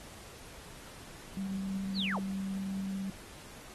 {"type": "tone", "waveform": "sine", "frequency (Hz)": 193.5, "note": "G3", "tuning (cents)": -22, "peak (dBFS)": -33, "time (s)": [1.37, 3.1], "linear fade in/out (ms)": 2}
{"type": "linear sweep", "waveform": "sine", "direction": "down", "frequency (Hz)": [4800, 31.4], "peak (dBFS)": -32, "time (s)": [1.94, 2.21], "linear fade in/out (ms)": 50}
{"effects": ["pink hiss -51 dBFS RMS until 3.74 s", "AAC 32 kbps"]}